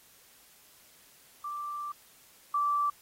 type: tone pair in turn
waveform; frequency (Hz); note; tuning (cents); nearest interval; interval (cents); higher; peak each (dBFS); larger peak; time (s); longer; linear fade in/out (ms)
sine; 1174.7 / 1164.6; D6 / D6; 0 / -15; unison; 15; first; -34 / -25; second; 1.44-1.92 / 2.54-2.9; first; 5
effects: white hiss -59 dBFS RMS until 3.01 s + AAC 48 kbps